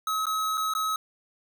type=tone with dropouts; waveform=square; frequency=1281 Hz; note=E6; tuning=50 cents flat; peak=-26 dBFS; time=0.07-0.96 s; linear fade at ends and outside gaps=2 ms; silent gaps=0.256-0.267 / 0.573-0.577 / 0.737-0.75 s; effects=none